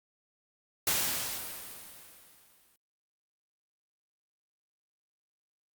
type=noise with exponential decay; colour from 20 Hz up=white; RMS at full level=-27 dBFS; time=0.87-2.76 s; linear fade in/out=2 ms; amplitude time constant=410 ms; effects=Opus 48 kbps